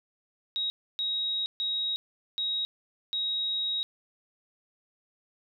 sine tone bursts at uneven times, 3798 Hz, A#7, 32 cents sharp, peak -27 dBFS, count 5, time 0.56-0.7 / 0.99-1.46 / 1.6-1.96 / 2.38-2.65 / 3.13-3.83 s, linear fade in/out 0 ms, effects none

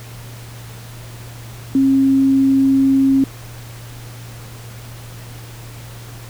sine tone, 270 Hz, C#4, 45 cents flat, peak -10 dBFS, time 1.75-3.24 s, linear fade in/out 2 ms, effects added 117 Hz sine -33 dBFS peak until 6.29 s + pink hiss -39 dBFS RMS until 6.29 s

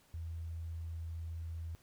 sine tone, 82.41 Hz, E2, in tune, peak -39 dBFS, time 0.14-1.75 s, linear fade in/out 0 ms, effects pink hiss -67 dBFS RMS until 1.82 s

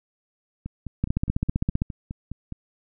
two click trains, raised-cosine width 5 ms, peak -20 / -10 dBFS, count 10 / 13, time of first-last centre 0.66-2.523 / 1.04-1.819 s, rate 4.83 / 15.4 Hz, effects none

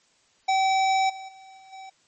square tone with level steps, 767 Hz, G5, 38 cents flat, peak -20 / -37 / -46 / -48 / -40 dBFS, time 0.48-1.9 s, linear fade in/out 10 ms, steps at 1.09 / 1.28 / 1.57 / 1.72 s, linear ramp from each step 10 ms, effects white hiss -63 dBFS RMS until 2.07 s + MP3 32 kbps

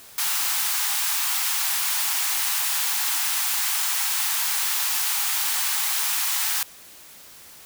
white high-pass noise, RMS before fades -24 dBFS, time 0.18-6.63 s, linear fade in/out 2 ms, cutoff 750 Hz, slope 96 dB/octave, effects white hiss -46 dBFS RMS until 7.65 s

